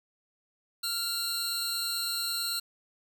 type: tone cluster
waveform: sawtooth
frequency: 1387 / 3950 / 4132 / 4351 Hz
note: F6 / B7 / C8 / C#8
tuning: -12 / 0 / -22 / -33 cents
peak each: -35 / -34 / -30 / -33 dBFS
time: 0.83-2.6 s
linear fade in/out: 10 ms
effects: none